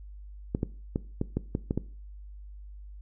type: clicks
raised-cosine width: 3 ms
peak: -14 dBFS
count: 8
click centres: 0.549 / 0.631 / 0.959 / 1.214 / 1.37 / 1.551 / 1.709 / 1.776 s
effects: noise-tail reverb RT60 0.4 s tail -19 dB re dry + added 50 Hz sine -42 dBFS peak until 3.01 s